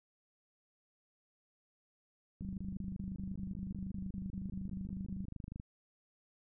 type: click train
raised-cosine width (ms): 5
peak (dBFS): -32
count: 82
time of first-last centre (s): 2.41-5.599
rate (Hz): 25.4
type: tone bursts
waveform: sine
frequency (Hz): 190.7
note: G3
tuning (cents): -47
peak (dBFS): -40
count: 15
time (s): 2.42-5.254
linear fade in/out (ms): 2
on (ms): 160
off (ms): 31
effects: none